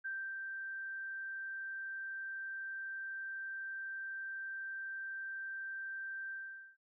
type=tone with ADSR envelope; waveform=sine; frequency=1568 Hz; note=G6; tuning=in tune; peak=-37 dBFS; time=0.04-6.77 s; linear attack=17 ms; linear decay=290 ms; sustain=-3 dB; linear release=460 ms; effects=none